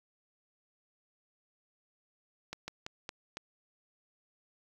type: slowing click train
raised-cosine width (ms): 0.2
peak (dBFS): -22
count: 5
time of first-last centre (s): 2.53-3.371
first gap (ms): 150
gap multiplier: 1.23
effects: 9-bit